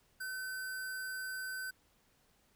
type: tone with sample-and-hold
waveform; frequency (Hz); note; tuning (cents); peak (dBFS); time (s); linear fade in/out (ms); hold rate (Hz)
sine; 1521; F#6; +47; -38; 0.2-1.71; 10; 6300
effects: pink hiss -71 dBFS RMS until 2.55 s